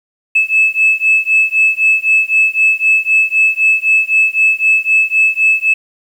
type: beating tone pair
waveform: sine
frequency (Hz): 2606 / 2609.9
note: E7 / E7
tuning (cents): -20 / -18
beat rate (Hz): 3.9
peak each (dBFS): -11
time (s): 0.35-5.74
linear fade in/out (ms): 10
effects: tanh soft clip ceiling -2 dBFS + 7-bit